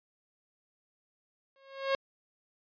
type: tone with exponential growth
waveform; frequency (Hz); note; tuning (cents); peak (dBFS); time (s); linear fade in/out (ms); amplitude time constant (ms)
sawtooth; 543; C#5; -36; -20; 1.56-1.95; 1; 83
effects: resampled to 11025 Hz